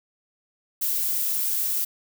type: noise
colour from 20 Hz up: violet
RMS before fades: -25 dBFS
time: 0.81-1.85 s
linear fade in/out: 10 ms
effects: none